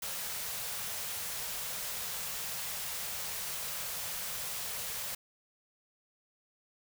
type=band-stop noise; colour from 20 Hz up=white; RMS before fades=-38 dBFS; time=0.02-5.15 s; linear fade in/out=5 ms; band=210 to 420 Hz; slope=48 dB/octave; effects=none